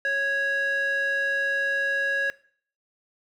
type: tone with band-pass filter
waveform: square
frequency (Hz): 553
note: C#5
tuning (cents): -4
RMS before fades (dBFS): -25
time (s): 0.05-2.3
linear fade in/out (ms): 0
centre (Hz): 1600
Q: 3.5
effects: noise-tail reverb RT60 0.5 s tail -19 dB re dry